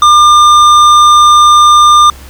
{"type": "tone with hard clipping", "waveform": "sine", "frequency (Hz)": 1200, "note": "D6", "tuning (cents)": 37, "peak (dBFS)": -3, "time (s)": [0.02, 2.1], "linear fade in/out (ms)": 2, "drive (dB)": 11, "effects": ["added 67 Hz sine -30 dBFS peak until 2.29 s", "pink hiss -35 dBFS RMS until 2.29 s"]}